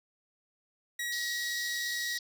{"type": "tone", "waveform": "sawtooth", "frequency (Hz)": 1912, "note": "A#6", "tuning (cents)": 43, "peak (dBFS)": -29, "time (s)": [0.99, 2.18], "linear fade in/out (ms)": 5}
{"type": "band-pass noise", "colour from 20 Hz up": "white", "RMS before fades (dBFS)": -41, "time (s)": [1.12, 2.19], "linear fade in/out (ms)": 2, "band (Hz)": [4000, 5400], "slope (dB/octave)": 48}
{"effects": []}